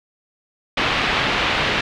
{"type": "low-pass noise", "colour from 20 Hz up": "white", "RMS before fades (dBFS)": -20, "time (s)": [0.77, 1.81], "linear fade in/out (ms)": 5, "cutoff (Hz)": 3300, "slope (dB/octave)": 24, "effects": []}